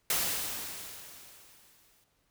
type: noise with exponential decay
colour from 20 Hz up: white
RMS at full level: -28 dBFS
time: 0.1-2.04 s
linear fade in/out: 1 ms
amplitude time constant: 420 ms
effects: pink hiss -73 dBFS RMS until 2.3 s